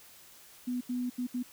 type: tone bursts at uneven times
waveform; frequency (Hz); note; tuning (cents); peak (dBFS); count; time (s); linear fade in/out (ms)
sine; 247.6; B3; +5; -30; 4; 0.67-0.81 / 0.89-1.1 / 1.18-1.27 / 1.34-1.43; 10
effects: white hiss -55 dBFS RMS until 1.52 s